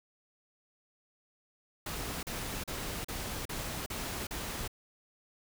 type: noise bursts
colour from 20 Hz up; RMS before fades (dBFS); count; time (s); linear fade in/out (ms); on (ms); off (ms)
pink; -38; 7; 1.86-4.678; 5; 370; 38
effects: none